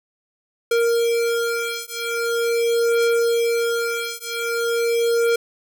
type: beating tone pair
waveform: square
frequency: 466.2 / 466.63 Hz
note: A#4 / A#4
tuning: 0 / +2 cents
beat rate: 0.43 Hz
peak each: -22 / -22 dBFS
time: 0.71-5.36 s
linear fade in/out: 5 ms
effects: none